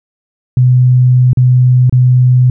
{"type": "tone with dropouts", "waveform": "sine", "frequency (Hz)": 126, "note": "B2", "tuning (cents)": 35, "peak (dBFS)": -4, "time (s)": [0.57, 2.5], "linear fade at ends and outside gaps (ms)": 2, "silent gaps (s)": [[1.332, 1.372], [1.896, 1.925]], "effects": []}